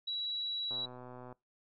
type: tone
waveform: sine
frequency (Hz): 3906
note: B7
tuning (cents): -20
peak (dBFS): -34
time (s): 0.07-0.86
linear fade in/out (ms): 10
type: click train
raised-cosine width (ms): 1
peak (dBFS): -35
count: 78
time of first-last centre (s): 0.71-1.326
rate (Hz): 125
effects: noise-tail reverb RT60 0.2 s tail -23 dB re dry